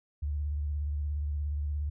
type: tone with vibrato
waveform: sine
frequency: 73.42 Hz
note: D2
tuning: in tune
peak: -29 dBFS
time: 0.22-1.9 s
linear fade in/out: 10 ms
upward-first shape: square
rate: 17 Hz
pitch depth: 51 cents each way
effects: none